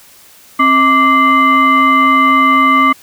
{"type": "tone with frequency modulation", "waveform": "sine", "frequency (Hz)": 1171, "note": "D6", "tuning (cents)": -5, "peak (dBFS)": -6, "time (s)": [0.59, 2.93], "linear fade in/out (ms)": 10, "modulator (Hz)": 904, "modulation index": 0.9, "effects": ["white hiss -42 dBFS RMS until 3.02 s"]}